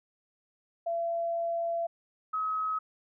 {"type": "tone pair in turn", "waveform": "sine", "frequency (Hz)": [676, 1276.1], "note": ["E5", "D#6"], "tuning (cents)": [43, 43], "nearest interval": "major seventh", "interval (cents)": 1100, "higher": "second", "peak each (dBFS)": -28, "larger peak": "neither", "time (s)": [[0.86, 1.87], [2.33, 2.79]], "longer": "first", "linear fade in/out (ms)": 10, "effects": []}